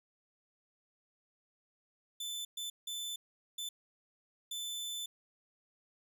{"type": "tone bursts at uneven times", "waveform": "sawtooth", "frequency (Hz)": 3520, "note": "A7", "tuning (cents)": 0, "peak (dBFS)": -35, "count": 5, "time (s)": [[2.2, 2.45], [2.57, 2.7], [2.87, 3.16], [3.58, 3.69], [4.51, 5.06]], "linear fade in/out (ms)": 5, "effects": ["12-bit"]}